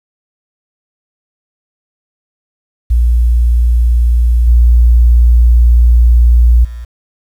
sine tone with level steps, 59.1 Hz, A#1, 24 cents sharp, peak -6 / -3 / -22 dBFS, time 2.9-6.85 s, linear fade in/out 10 ms, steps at 4.47 / 6.64 s, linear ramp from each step 10 ms, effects 7-bit

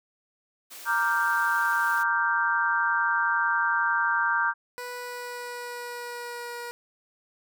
white high-pass noise, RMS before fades -43 dBFS, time 0.7-2.04 s, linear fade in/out 20 ms, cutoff 390 Hz, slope 12 dB/octave
sine chord, G minor seventh, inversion first, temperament equal, 932.3 / 1174.7 / 1396.9 / 1568 Hz, Bb5 / D6 / F6 / G6, 0 / 0 / 0 / 0 cents, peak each -28 / -29 / -29 / -25 dBFS, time 0.85-4.54 s, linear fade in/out 50 ms
15% pulse tone with pitch glide, 491.7 to 478.5 Hz, B4 to A#4, -8 to +45 cents, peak -28 dBFS, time 4.78-6.71 s, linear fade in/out 0 ms, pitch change -47 cents, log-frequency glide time 4.92-6.56 s
effects none

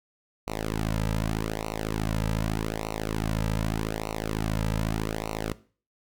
sawtooth tone with flanger, 54 Hz, A1, 32 cents flat, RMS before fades -29 dBFS, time 0.47-5.53 s, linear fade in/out 5 ms, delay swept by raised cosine 0.59 to 2.79 ms, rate 0.83 Hz, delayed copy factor -0.9, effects noise-tail reverb RT60 0.4 s tail -18 dB re dry

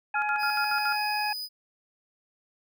harmonic tone, 840 Hz, G#5, 19 cents sharp, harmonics 1 / 2 / 3, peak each -28 / -34 / -33 dBFS, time 0.14-1.33 s, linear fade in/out 5 ms
sine tone with tremolo, 1396.9 Hz, F6, in tune, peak -26 dBFS, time 0.15-0.96 s, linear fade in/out 10 ms, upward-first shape square, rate 7.1 Hz, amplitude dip 80%
45% pulse tone, 4978 Hz, D#8, in tune, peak -32 dBFS, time 0.38-1.49 s, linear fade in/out 50 ms
effects none

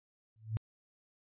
sine tone with exponential growth, 110 Hz, A2, in tune, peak -27 dBFS, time 0.36-0.57 s, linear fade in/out 0 ms, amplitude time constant 45 ms, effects resampled to 8000 Hz

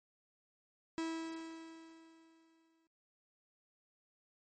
45% pulse tone with exponential decay, 325.9 Hz, E4, 20 cents flat, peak -35 dBFS, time 0.98-2.87 s, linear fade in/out 0 ms, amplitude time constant 410 ms, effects MP3 32 kbps

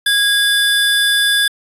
square tone pair together, 1644 / 3484 Hz, G#6 / A7, -18 / -18 cents, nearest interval octave + minor second, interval 1300 cents, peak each -15 dBFS, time 0.06-1.48 s, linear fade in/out 5 ms, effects resampled to 32000 Hz

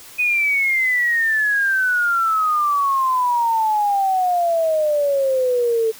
sine exponential sweep, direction down, 2504 to 440.4 Hz, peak -15 dBFS, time 0.18-5.92 s, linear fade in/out 20 ms, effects white hiss -41 dBFS RMS until 5.99 s

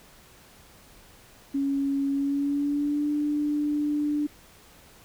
sine tone with pitch glide, 277.2 to 295.4 Hz, C#4 to D4, 0 to +10 cents, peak -23 dBFS, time 1.54-4.27 s, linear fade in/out 10 ms, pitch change +110 cents, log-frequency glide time 2.11-3.1 s, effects pink hiss -53 dBFS RMS until 5.04 s

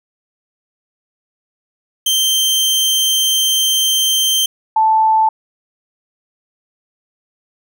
sawtooth / sine tone pair in turn, 3136 / 878.4 Hz, G7 / A5, 0 / -3 cents, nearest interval octave + minor seventh, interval 2203 cents, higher first, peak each -9 dBFS, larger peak neither, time 2.06-4.46 / 4.76-5.29 s, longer first, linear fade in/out 5 ms, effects none

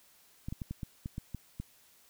clicks, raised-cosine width 5 ms, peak -25 dBFS, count 9, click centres 0.485 / 0.525 / 0.618 / 0.71 / 0.832 / 1.059 / 1.181 / 1.347 / 1.6 s, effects white hiss -63 dBFS RMS until 2.09 s

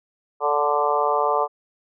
harmonic tone with a mistuned harmonic, 147 Hz, D3, 2 cents sharp, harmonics 3 / 4 / 5 / 6 / 7 / 8, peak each -25 / -25 / -25 / -25 / -25 / -25 dBFS, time 0.4-1.48 s, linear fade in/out 50 ms, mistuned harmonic 4, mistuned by -18 cents, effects none

